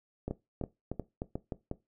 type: two click trains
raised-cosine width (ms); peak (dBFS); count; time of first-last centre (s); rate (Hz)
2; -21 / -21; 5 / 5; 0.28-1.714 / 0.31-1.522; 2.79 / 3.3
effects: noise-tail reverb RT60 0.2 s tail -17 dB re dry